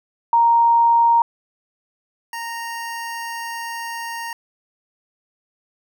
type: tone pair in turn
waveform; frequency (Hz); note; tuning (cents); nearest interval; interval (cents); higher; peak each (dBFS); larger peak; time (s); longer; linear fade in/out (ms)
sine / 25% pulse; 932.3 / 927.6; A#5 / A#5; 0 / -9; unison; 9; first; -11 / -23; first; 0.33-1.22 / 2.33-4.33; second; 2
effects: none